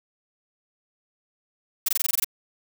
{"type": "noise bursts", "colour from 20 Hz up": "blue", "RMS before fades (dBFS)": -22, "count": 9, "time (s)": [1.86, 2.245], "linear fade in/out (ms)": 5, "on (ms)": 25, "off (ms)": 20, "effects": []}